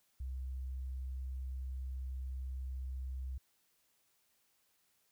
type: tone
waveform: sine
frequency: 64.9 Hz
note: C2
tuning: 13 cents flat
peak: -38 dBFS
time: 0.2-3.38 s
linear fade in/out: 5 ms
effects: white hiss -75 dBFS RMS until 5.11 s